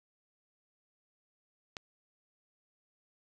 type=click; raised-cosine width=0.2 ms; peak=-22 dBFS; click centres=1.768 s; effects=none